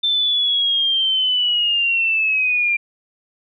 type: linear sweep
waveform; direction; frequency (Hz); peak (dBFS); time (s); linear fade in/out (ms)
sine; down; 3566 to 2374; -15; 0.03-2.77; 10
effects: none